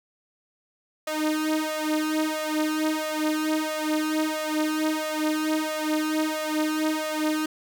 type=tone with flanger; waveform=sawtooth; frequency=309.6 Hz; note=D#4; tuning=9 cents flat; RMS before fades=-26 dBFS; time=1.07-7.46 s; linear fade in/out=5 ms; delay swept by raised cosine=1.7 to 4 ms; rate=1.5 Hz; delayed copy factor=+0.95; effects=none